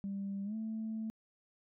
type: tone with pitch glide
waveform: sine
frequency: 197.7 to 220.6 Hz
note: G3 to A3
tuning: +15 to +5 cents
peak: -35 dBFS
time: 0.04-1.1 s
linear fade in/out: 0 ms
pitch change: +190 cents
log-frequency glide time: 0.44-0.55 s
effects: tanh soft clip ceiling -32 dBFS